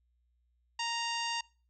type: harmonic tone with a mistuned harmonic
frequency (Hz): 932.3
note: A#5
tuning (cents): 0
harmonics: 1 / 2 / 3 / 4 / 5 / 6 / 7 / 8 / 9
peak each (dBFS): -36 / -41 / -37 / -45 / -40 / -47 / -46 / -53 / -55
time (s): 0.79-1.41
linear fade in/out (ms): 5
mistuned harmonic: 4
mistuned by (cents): -37
effects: noise-tail reverb RT60 0.4 s tail -25 dB re dry + added 60 Hz sine -70 dBFS peak until 1.69 s